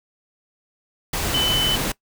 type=tone in noise; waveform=sine; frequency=3023 Hz; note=F#7; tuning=36 cents sharp; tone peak=-18 dBFS; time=1.34-1.76 s; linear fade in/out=5 ms; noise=pink; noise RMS=-24 dBFS; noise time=1.13-1.92 s; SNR=+3 dB; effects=noise-tail reverb RT60 0.1 s tail -21 dB re dry